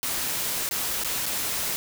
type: noise with dropouts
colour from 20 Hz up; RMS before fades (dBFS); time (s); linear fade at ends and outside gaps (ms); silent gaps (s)
white; -28; 0.03-1.76; 0; 0.69-0.711 / 1.037-1.046 / 1.258-1.264
effects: none